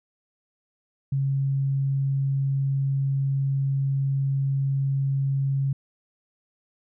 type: tone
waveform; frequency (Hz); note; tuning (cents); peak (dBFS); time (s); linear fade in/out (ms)
sine; 136.9; C#3; -21; -21; 1.12-5.73; 5
effects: none